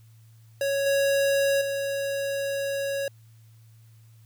square tone with level steps, 554.4 Hz, C#5, in tune, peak -24 / -21 / -27 dBFS, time 0.61-3.08 s, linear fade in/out 2 ms, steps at 0.86 / 1.61 s, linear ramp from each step 5 ms, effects added 112 Hz sine -50 dBFS peak until 4.25 s + white hiss -65 dBFS RMS until 4.25 s

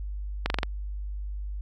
slowing click train, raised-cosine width 0.3 ms, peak -9 dBFS, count 5, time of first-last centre 0.46-0.632 s, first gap 41 ms, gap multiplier 1.03, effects added 50 Hz sine -31 dBFS peak until 1.61 s

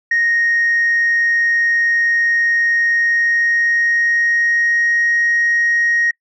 sine tone with pitch glide, 1864.7 to 1876.6 Hz, A#6 to A#6, 0 to +11 cents, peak -11 dBFS, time 0.11-6.11 s, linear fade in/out 5 ms, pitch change +11 cents, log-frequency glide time 2.92-5.14 s, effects noise-tail reverb RT60 0.1 s tail -26 dB re dry + tanh soft clip ceiling -9 dBFS

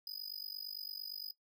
square tone with amplitude modulation, 4978 Hz, D#8, in tune, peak -38 dBFS, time 0.07-1.31 s, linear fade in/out 2 ms, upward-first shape sine, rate 48.8 Hz, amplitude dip 95%, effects noise-tail reverb RT60 0.1 s tail -17 dB re dry

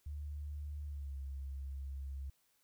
sine tone with pitch glide, 73.42 to 68.11 Hz, D2 to C#2, 0 to -30 cents, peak -40 dBFS, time 0.06-2.3 s, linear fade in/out 5 ms, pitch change -130 cents, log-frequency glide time 0.85-1.17 s, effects white hiss -75 dBFS RMS until 2.63 s

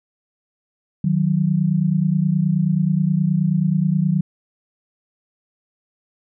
sine tone pair together, 155.57 / 185 Hz, D#3 / F#3, 0 / 0 cents, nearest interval minor third, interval 300 cents, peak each -18 dBFS, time 1.04-4.21 s, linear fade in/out 5 ms, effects none

